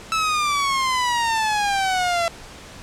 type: exponential sweep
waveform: sawtooth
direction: down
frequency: 1318.5 to 670 Hz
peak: -15 dBFS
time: 0.12-2.28 s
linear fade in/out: 0 ms
effects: pink hiss -40 dBFS RMS until 2.82 s + low-pass 8000 Hz 12 dB/octave